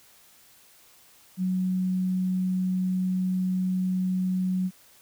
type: tone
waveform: sine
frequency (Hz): 185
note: F#3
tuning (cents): 0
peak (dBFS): -23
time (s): 1.37-4.71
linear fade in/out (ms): 50
effects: white hiss -56 dBFS RMS until 5.01 s